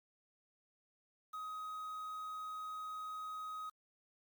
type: tone with quantisation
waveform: triangle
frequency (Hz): 1259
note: D#6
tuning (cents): +20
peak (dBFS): -40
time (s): 1.33-3.7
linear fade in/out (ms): 10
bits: 10
effects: Opus 48 kbps